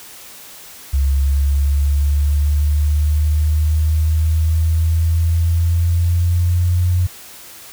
sine exponential sweep, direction up, 68.3 to 89.8 Hz, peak -12 dBFS, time 0.93-7.07 s, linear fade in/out 10 ms, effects white hiss -38 dBFS RMS until 7.72 s

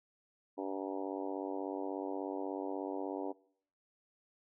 harmonic tone with a mistuned harmonic, 96.5 Hz, G2, 27 cents flat, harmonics 3 / 4 / 5 / 6 / 7 / 8 / 9 / 10, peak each -40 / -42 / -44 / -46 / -47 / -48 / -49 / -50 dBFS, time 0.57-3.33 s, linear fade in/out 20 ms, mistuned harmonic 10, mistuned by -23 cents, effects noise-tail reverb RT60 0.6 s tail -22 dB re dry

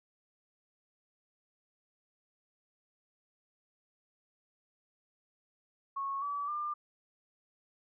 sine tone with pitch steps, 1100 / 1147.4 / 1196.8 Hz, C#6 / D6 / D6, -14 / -41 / +32 cents, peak -33 dBFS, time 5.96-6.74 s, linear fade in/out 10 ms, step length 260 ms, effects none

